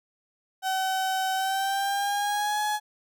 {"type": "tone with pitch glide", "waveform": "35% pulse", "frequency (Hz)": [760, 843.3], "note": ["F#5", "G#5"], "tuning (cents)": [46, 26], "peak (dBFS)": -23, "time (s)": [0.62, 2.8], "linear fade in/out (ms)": 50, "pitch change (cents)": 180, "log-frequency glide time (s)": [1.34, 2.61], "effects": []}